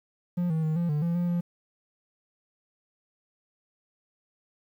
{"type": "tone with pitch steps", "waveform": "triangle", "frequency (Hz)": [176.2, 159.8, 156.7, 171.8, 148.9, 170.1, 175, 173.7], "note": ["F3", "D#3", "D#3", "F3", "D3", "F3", "F3", "F3"], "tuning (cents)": [16, 47, 13, -28, 24, -45, 4, -9], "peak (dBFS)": -22, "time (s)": [0.37, 1.41], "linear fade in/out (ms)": 10, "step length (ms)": 130, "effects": ["10-bit"]}